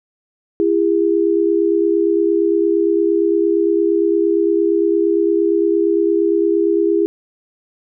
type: tone pair together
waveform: sine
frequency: 335.6 / 404.3 Hz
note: E4 / G#4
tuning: +31 / -46 cents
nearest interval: minor third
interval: 323 cents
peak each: -15 dBFS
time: 0.6-7.06 s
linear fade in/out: 0 ms
effects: none